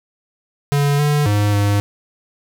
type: tone with pitch steps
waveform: square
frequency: 143.1 / 147.1 / 103.4 / 102 Hz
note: D3 / D3 / G#2 / G#2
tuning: -45 / +3 / -7 / -31 cents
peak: -14 dBFS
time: 0.72-1.8 s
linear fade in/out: 0 ms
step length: 270 ms
effects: none